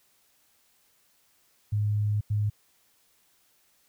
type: tone bursts at uneven times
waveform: sine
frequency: 104.6 Hz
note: G#2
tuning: 13 cents sharp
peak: -23 dBFS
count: 2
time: 1.72-2.21 / 2.3-2.5 s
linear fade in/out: 10 ms
effects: white hiss -66 dBFS RMS until 3.88 s